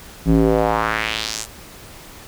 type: tone with band-pass filter sweep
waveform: square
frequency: 55 Hz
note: A1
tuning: in tune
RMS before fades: -18 dBFS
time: 0.25-1.47 s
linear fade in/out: 50 ms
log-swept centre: 200 to 8500 Hz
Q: 2
effects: pink hiss -40 dBFS RMS until 2.27 s